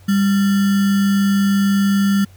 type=tone with sample-and-hold; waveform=sine; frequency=198.6 Hz; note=G3; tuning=23 cents sharp; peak=-12 dBFS; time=0.08-2.25 s; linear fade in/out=10 ms; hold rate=1575 Hz; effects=added 93 Hz sine -42 dBFS peak until 2.36 s + pink hiss -52 dBFS RMS until 2.36 s